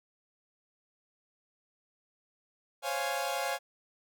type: chord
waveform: sawtooth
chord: Db major seventh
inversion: third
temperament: equal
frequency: 523.3 / 554.4 / 698.5 / 830.6 Hz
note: C5 / Db5 / F5 / Ab5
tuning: 0 / 0 / 0 / 0 cents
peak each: -35 / -33 / -32 / -32 dBFS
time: 2.82-3.59 s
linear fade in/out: 50 ms
effects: none